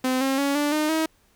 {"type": "tone with pitch steps", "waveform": "sawtooth", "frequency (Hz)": [257.3, 268.5, 280.3, 292.5, 305.3, 318.6], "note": ["C4", "C4", "C#4", "D4", "D#4", "D#4"], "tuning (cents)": [-29, 45, 19, -7, -33, 41], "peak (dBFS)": -17, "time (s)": [0.04, 1.06], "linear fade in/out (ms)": 5, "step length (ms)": 170, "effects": ["pink hiss -62 dBFS RMS until 1.35 s"]}